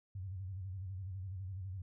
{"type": "tone with vibrato", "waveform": "sine", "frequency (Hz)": 94.4, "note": "F#2", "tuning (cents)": 35, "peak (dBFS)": -40, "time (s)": [0.15, 1.82], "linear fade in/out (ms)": 5, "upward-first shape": "square", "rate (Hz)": 12, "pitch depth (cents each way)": 79, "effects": []}